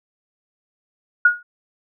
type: tone with exponential decay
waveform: sine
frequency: 1444 Hz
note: F#6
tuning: 43 cents flat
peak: -6 dBFS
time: 1.25-1.43 s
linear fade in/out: 5 ms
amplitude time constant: 37 ms
effects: none